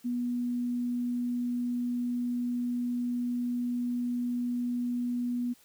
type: tone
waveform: sine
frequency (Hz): 243.4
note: B3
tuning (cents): -25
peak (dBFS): -28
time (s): 0.04-5.54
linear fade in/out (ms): 20
effects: white hiss -61 dBFS RMS until 5.64 s